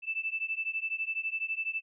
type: beating tone pair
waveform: sine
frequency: 2637 / 2649 Hz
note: E7 / E7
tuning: 0 / +8 cents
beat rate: 12 Hz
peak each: -34 / -34 dBFS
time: 0.02-1.82 s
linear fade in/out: 50 ms
effects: none